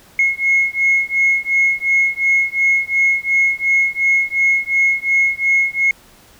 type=beating tone pair; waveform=sine; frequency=2166 / 2168.8 Hz; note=C#7 / C#7; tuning=-41 / -38 cents; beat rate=2.8 Hz; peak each=-15 dBFS; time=0.19-5.91 s; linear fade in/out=2 ms; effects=tanh soft clip ceiling -6 dBFS + pink hiss -47 dBFS RMS until 6.39 s